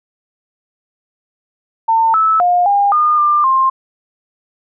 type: tone with pitch steps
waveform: sine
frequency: 902 / 1306 / 711 / 807 / 1217 / 1193 / 1057 Hz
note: A5 / E6 / F5 / G#5 / D#6 / D6 / C6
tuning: +43 / -17 / +31 / -50 / -39 / +27 / +17 cents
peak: -9 dBFS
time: 1.88-3.7 s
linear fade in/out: 10 ms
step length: 260 ms
effects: none